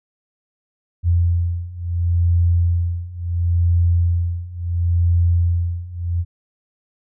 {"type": "beating tone pair", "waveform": "sine", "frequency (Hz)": [85.8, 86.52], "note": ["F2", "F2"], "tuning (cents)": [-30, -16], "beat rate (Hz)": 0.72, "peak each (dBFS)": [-19, -17], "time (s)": [1.03, 6.25], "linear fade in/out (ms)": 50, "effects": []}